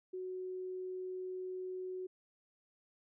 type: tone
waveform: sine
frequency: 370 Hz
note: F#4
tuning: in tune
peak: -39 dBFS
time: 0.13-2.07 s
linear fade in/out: 10 ms
effects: none